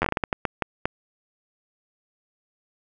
slowing click train, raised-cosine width 0.5 ms, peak -7 dBFS, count 12, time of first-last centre 0.02-0.855 s, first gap 10 ms, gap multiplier 1.37, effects none

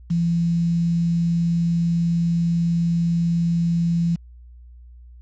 sine tone with quantisation, 169.2 Hz, E3, 45 cents sharp, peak -17 dBFS, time 0.1-4.16 s, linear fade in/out 10 ms, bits 7, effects added 60 Hz sine -41 dBFS peak until 5.21 s + resampled to 16000 Hz

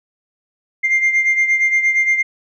sine beating tone pair, 2100 / 2108.6 Hz, C7 / C7, +6 / +13 cents, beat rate 8.6 Hz, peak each -12 / -18 dBFS, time 0.83-2.23 s, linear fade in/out 20 ms, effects tanh soft clip ceiling -9 dBFS

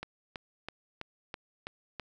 click train, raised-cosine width 0.3 ms, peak -22 dBFS, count 7, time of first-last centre 0.03-1.997 s, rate 3.05 Hz, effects none

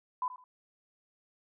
sine tone with echo, 1004 Hz, B5, 28 cents sharp, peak -29 dBFS, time 0.22-0.28 s, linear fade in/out 2 ms, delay 80 ms, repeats 2, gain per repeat -13 dB, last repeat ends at 0.44 s, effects none

